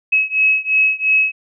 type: beating tone pair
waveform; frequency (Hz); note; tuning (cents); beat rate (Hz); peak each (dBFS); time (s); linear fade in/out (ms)
sine; 2566 / 2568.9; E7 / E7; -47 / -45; 2.9; -15 / -16; 0.12-1.32; 10
effects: none